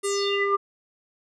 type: tone with low-pass filter sweep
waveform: square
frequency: 400 Hz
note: G4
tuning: 35 cents sharp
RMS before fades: -24 dBFS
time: 0.03-0.57 s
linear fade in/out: 20 ms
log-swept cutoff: 9900 to 1100 Hz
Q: 6.7
effects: none